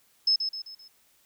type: tone with echo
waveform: sine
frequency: 5200 Hz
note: E8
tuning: 24 cents flat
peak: -19 dBFS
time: 0.27-0.36 s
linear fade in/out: 5 ms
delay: 130 ms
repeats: 4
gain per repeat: -7 dB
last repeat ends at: 0.88 s
effects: white hiss -64 dBFS RMS until 1.25 s